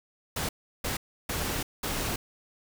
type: noise bursts at uneven times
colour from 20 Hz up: pink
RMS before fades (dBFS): -31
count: 4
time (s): 0.36-0.49 / 0.84-0.97 / 1.29-1.63 / 1.83-2.16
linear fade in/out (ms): 5
effects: none